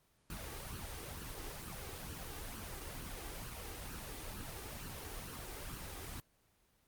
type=noise with flanger; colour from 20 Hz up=pink; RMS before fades=-45 dBFS; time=0.3-6.2 s; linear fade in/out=0 ms; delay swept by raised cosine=0.68 to 2.58 ms; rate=2.2 Hz; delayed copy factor=+0.65; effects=pink hiss -73 dBFS RMS until 6.87 s + Opus 24 kbps